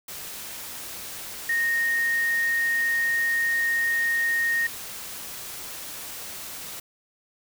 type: tone in noise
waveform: sine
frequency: 1855 Hz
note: A#6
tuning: 9 cents flat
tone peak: -21 dBFS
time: 1.49-4.67 s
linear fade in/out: 5 ms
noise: white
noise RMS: -37 dBFS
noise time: 0.08-6.8 s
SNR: +13 dB
effects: none